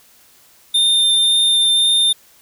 square tone with vibrato, 3611 Hz, A7, 44 cents sharp, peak -12 dBFS, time 0.74-2.13 s, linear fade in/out 10 ms, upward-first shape sine, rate 1.9 Hz, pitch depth 8 cents each way, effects white hiss -50 dBFS RMS until 2.41 s

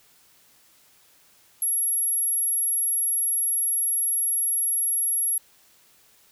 sine tone, 11240 Hz, F9, 10 cents sharp, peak -21 dBFS, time 1.62-5.38 s, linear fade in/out 2 ms, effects white hiss -58 dBFS RMS until 6.31 s

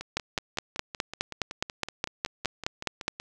two click trains, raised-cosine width 0.2 ms, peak -9 / -19 dBFS, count 15 / 18, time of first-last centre 0.17-3.081 / 0.01-3.199 s, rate 4.81 / 5.33 Hz, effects none

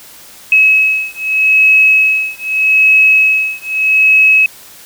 sine beating tone pair, 2568 / 2568.81 Hz, E7 / E7, -46 / -45 cents, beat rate 0.81 Hz, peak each -10 dBFS, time 0.52-4.46 s, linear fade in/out 2 ms, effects white hiss -37 dBFS RMS until 4.85 s

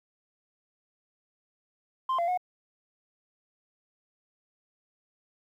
sine tone with pitch steps, 1046 / 686 / 726 Hz, C6 / F5 / F#5, -1 / -31 / -33 cents, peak -22 dBFS, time 2.09-2.375 s, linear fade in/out 5 ms, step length 95 ms, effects tanh soft clip ceiling -24 dBFS + 10-bit

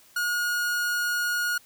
45% pulse tone, 1439 Hz, F#6, 49 cents flat, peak -24 dBFS, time 0.16-1.58 s, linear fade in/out 5 ms, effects white hiss -56 dBFS RMS until 1.65 s

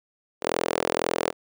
sawtooth tone with high-pass filter, 42 Hz, E1, 33 cents sharp, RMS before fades -26 dBFS, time 0.41-1.33 s, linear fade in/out 50 ms, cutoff 460 Hz, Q 2.1, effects none

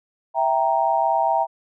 sine chord, E diminished, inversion none, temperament equal, 659.3 / 784 / 932.3 Hz, E5 / G5 / Bb5, 0 / 0 / 0 cents, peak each -22 / -21 / -21 dBFS, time 0.34-1.47 s, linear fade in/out 50 ms, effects none

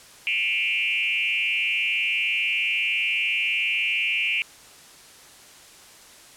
sine tone with frequency modulation, 2565 Hz, E7, 48 cents flat, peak -21 dBFS, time 0.27-4.42 s, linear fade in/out 0 ms, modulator 192 Hz, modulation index 1.7, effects white hiss -48 dBFS RMS until 6.36 s + low-pass 10000 Hz 12 dB/octave

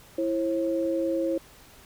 sine tone pair together, 331.3 / 538 Hz, E4 / C5, +9 / +48 cents, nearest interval minor sixth, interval 839 cents, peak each -26 / -27 dBFS, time 0.18-1.38 s, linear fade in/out 5 ms, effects pink hiss -52 dBFS RMS until 1.85 s

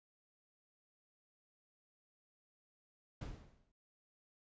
brown noise with exponential decay, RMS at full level -41 dBFS, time 3.21-3.72 s, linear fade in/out 5 ms, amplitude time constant 110 ms, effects resampled to 16000 Hz

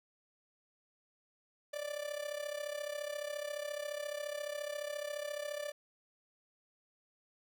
45% pulse tone with amplitude modulation, 587.3 Hz, D5, in tune, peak -35 dBFS, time 1.73-5.72 s, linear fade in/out 10 ms, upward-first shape sine, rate 34.4 Hz, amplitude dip 75%, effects none

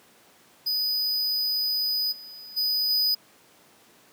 square tone with level steps, 4978 Hz, D#8, in tune, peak -24 / -41 / -23 / -21 dBFS, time 0.66-3.15 s, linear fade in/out 10 ms, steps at 2.11 / 2.56 / 2.89 s, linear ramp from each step 20 ms, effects pink hiss -56 dBFS RMS until 4.12 s + high-pass 200 Hz 12 dB/octave

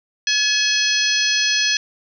harmonic tone with a mistuned harmonic, 853 Hz, G#5, 46 cents sharp, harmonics 2 / 3 / 4 / 5 / 6 / 7, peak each -23 / -23 / -23 / -23 / -23 / -23 dBFS, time 0.27-1.77 s, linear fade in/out 2 ms, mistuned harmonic 4, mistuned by -54 cents, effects none

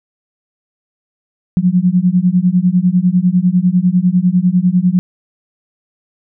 sine beating tone pair, 175.6 / 185.6 Hz, F3 / F#3, +10 / +6 cents, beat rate 10 Hz, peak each -12 dBFS, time 1.57-4.99 s, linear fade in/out 0 ms, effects none

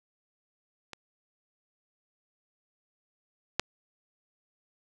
clicks, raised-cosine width 0.2 ms, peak -23 / -7 dBFS, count 2, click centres 0.933 / 3.596 s, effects none

